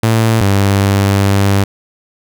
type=tone pair in turn; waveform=sawtooth; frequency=112.5 / 99.1 Hz; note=A2 / G2; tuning=+39 / +19 cents; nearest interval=major second; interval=220 cents; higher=first; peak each=-5 dBFS; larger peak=neither; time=0.03-0.41 / 0.41-1.64 s; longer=second; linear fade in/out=5 ms; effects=none